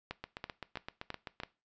two click trains, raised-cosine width 0.3 ms, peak -24 / -22 dBFS, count 10 / 5, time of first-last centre 0.24-1.401 / 0.11-1.435 s, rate 7.75 / 3.02 Hz, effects noise-tail reverb RT60 0.3 s tail -19 dB re dry + resampled to 16000 Hz

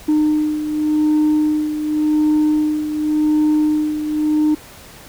sine beating tone pair, 304.4 / 305.29 Hz, D#4 / D#4, -38 / -33 cents, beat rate 0.89 Hz, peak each -13 / -19 dBFS, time 0.08-4.55 s, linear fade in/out 10 ms, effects tanh soft clip ceiling -10 dBFS + pink hiss -40 dBFS RMS until 5.08 s

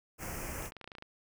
pink band-stop noise, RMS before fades -40 dBFS, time 0.18-0.71 s, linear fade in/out 50 ms, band 2700 to 5400 Hz, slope 48 dB/octave
clicks, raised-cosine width 0.3 ms, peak -30 dBFS, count 11, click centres 0.624 / 0.658 / 0.721 / 0.767 / 0.813 / 0.843 / 0.876 / 0.918 / 0.952 / 0.984 / 1.024 s
effects none

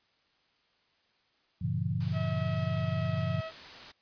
sine chord, G diminished seventh, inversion none, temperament just, 98 / 117.6 / 141.12 / 169.34 Hz, G2 / Bb2 / Db3 / Fb3, 0 / +16 / +31 / +47 cents, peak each -34 dBFS, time 1.61-3.41 s, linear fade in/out 10 ms
white noise, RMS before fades -46 dBFS, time 2-3.92 s, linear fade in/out 10 ms
harmonic tone, 644 Hz, E5, 41 cents flat, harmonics 1 / 2 / 3 / 4 / 5, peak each -38 / -44 / -48 / -50 / -52 dBFS, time 2.12-3.52 s, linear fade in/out 50 ms
effects white hiss -70 dBFS RMS until 4.01 s + resampled to 11025 Hz

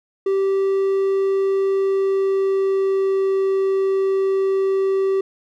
triangle tone with pitch glide, 389.1 to 386.6 Hz, G4 to G4, -13 to -24 cents, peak -14 dBFS, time 0.26-5.21 s, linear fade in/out 5 ms, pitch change -11 cents, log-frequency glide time 1.73-3.38 s, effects none

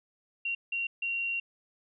sine tone bursts at uneven times, 2753 Hz, F7, 25 cents flat, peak -29 dBFS, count 3, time 0.45-0.55 / 0.72-0.87 / 1.02-1.4 s, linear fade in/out 5 ms, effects none

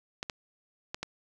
clicks, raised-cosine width 0.2 ms, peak -17 dBFS, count 4, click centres 0.229 / 0.298 / 0.945 / 1.03 s, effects none

